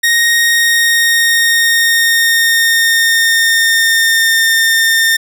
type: tone with pitch glide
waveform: sawtooth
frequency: 1864.7 to 1814.8 Hz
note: A#6 to A#6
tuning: 0 to -47 cents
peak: -5 dBFS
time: 0.03-5.17 s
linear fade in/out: 10 ms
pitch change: -47 cents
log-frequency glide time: 0.38-4.49 s
effects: none